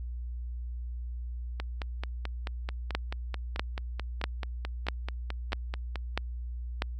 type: two click trains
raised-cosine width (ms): 0.3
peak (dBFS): -12 / -19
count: 7 / 21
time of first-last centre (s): 2.95-6.821 / 1.6-5.957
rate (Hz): 1.55 / 4.59
effects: added 60 Hz sine -34 dBFS peak until 6.99 s